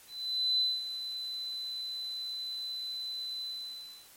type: tone with ADSR envelope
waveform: sine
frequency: 4018 Hz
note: B7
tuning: 29 cents sharp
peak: -24 dBFS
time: 0.07-4.1 s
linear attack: 520 ms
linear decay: 220 ms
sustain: -11 dB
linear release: 660 ms
effects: white hiss -56 dBFS RMS until 4.16 s + MP3 64 kbps